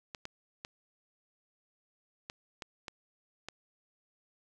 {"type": "clicks", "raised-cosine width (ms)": 0.2, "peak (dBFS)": -23, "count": 7, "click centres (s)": [0.148, 0.254, 0.649, 2.299, 2.622, 2.882, 3.486], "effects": []}